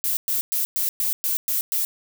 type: noise bursts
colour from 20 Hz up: violet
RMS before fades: -23 dBFS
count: 8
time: 0.04-1.85 s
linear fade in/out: 0 ms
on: 130 ms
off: 110 ms
effects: none